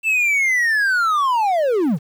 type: linear sweep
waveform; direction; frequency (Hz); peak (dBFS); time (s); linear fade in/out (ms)
triangle; down; 2676 to 123.47; -13; 0.03-1.99; 50
effects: 8-bit

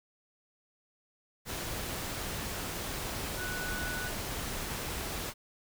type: tone in noise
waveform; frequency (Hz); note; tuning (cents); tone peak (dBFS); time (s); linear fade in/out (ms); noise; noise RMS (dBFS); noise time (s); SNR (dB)
sine; 1480; F#6; 0; -37; 3.36-4.12; 50; pink; -37; 1.45-5.34; -3
effects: none

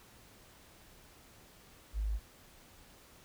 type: tone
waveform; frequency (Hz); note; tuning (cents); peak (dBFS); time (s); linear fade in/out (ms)
sine; 52.6; G#1; +23; -31; 1.93-2.2; 50
effects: pink hiss -59 dBFS RMS until 3.24 s

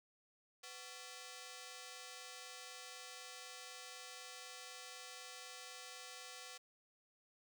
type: ring-modulated tone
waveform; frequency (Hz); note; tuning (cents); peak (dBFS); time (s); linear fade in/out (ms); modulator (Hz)
5% pulse; 624; D#5; +5; -36; 0.63-6.58; 10; 124
effects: none

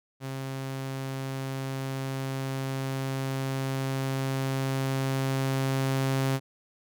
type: tone with level ramp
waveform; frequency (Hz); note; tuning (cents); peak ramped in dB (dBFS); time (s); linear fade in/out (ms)
sawtooth; 134.1; C3; +43; -29 to -20; 0.2-6.4; 50
effects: none

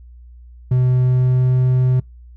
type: tone with pitch glide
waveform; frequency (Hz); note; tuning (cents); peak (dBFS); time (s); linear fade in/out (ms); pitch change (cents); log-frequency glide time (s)
triangle; 126.5 to 127.6; B2 to C3; +42 to -43; -10; 0.71-2; 5; +15; 0.96-1.57
effects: noise-tail reverb RT60 0.2 s tail -25 dB re dry + added 60 Hz sine -38 dBFS peak until 2.36 s

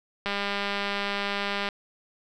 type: click train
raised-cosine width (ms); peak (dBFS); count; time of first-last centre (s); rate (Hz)
0.3; -13; 288; 0.26-1.688; 201
effects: none

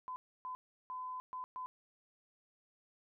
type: tone bursts at uneven times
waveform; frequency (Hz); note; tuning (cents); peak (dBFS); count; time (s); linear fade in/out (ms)
sine; 1014; B5; +45; -40; 5; 0.08-0.16 / 0.45-0.55 / 0.9-1.2 / 1.33-1.44 / 1.56-1.66; 0
effects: none

